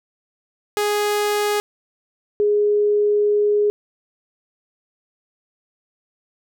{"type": "tone pair in turn", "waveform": ["sawtooth", "sine"], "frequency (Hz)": [415.3, 415.3], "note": ["G#4", "G#4"], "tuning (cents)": [0, 0], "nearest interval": "unison", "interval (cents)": 0, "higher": "neither", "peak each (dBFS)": -14, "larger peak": "neither", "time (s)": [[0.77, 1.6], [2.4, 3.7]], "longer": "second", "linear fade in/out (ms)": 0, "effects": []}